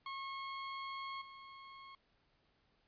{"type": "tone with level steps", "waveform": "sawtooth", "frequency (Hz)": 1087, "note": "C#6", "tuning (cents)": -34, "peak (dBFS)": [-38, -48], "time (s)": [0.06, 1.95], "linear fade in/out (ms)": 2, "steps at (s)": 1.21, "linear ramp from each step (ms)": 10, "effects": ["pink hiss -75 dBFS RMS until 2.87 s", "resampled to 11025 Hz"]}